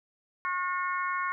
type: harmonic tone with a mistuned harmonic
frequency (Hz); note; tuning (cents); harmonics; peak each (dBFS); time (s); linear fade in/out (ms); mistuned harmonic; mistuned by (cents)
362.7; F#4; -34; 3 / 4 / 5 / 6; -30 / -34 / -37 / -38; 0.45-1.32; 0; 4; -16
effects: none